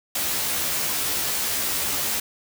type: noise with comb filter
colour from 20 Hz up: white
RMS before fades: -25 dBFS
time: 0.15-2.2 s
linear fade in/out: 5 ms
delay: 14 ms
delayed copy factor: +0.9
effects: none